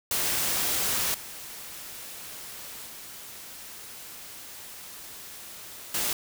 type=noise with level steps; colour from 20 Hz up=white; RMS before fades=-27 / -41 / -43 / -28 dBFS; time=0.11-6.13 s; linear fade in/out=2 ms; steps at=1.14 / 2.86 / 5.94 s; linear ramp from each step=5 ms; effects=none